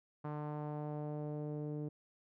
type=tone with low-pass filter sweep; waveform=sawtooth; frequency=149.5 Hz; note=D3; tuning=31 cents sharp; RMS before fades=-41 dBFS; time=0.24-1.89 s; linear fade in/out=10 ms; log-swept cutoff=1100 to 400 Hz; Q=1.8; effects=none